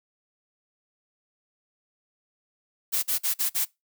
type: noise bursts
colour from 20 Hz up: blue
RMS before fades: -25 dBFS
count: 5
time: 2.92-3.654 s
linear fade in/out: 20 ms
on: 110 ms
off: 46 ms
effects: noise-tail reverb RT60 0.2 s tail -23 dB re dry